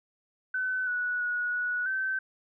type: tone with pitch steps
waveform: sine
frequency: 1514 / 1471 / 1459 / 1467 / 1543 Hz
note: F#6 / F#6 / F#6 / F#6 / G6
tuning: +39 / -11 / -25 / -15 / -28 cents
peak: -27 dBFS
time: 0.54-2.19 s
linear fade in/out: 5 ms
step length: 330 ms
effects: none